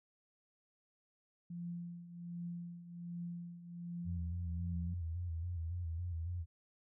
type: tone with tremolo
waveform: sine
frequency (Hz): 172.8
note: F3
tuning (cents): -18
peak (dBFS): -39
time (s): 1.5-4.94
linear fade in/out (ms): 5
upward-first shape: triangle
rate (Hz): 1.3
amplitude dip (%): 75
type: tone with vibrato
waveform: sine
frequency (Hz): 85.1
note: F2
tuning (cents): -44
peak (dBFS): -37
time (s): 4.04-6.46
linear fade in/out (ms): 50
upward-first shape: square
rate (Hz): 3.6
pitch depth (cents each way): 65
effects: none